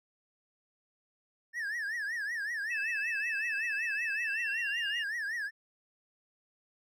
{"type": "tone with vibrato", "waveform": "triangle", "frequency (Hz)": 1760, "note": "A6", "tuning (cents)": 0, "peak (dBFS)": -31, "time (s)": [1.53, 5.51], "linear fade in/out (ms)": 50, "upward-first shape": "triangle", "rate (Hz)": 5.3, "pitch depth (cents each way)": 190}
{"type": "tone with pitch glide", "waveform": "sine", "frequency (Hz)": [2622, 2826], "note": ["E7", "F7"], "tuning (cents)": [-10, 20], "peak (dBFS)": -34, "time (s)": [2.7, 5.04], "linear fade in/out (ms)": 20, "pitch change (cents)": 130, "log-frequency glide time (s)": [4.2, 4.88]}
{"effects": []}